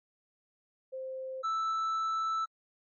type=tone pair in turn; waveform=sine / triangle; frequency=523.3 / 1318.6 Hz; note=C5 / E6; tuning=0 / 0 cents; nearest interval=octave + major third; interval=1600 cents; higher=second; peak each=-36 / -27 dBFS; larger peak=second; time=0.92-1.43 / 1.43-2.46 s; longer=second; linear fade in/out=20 ms; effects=MP3 32 kbps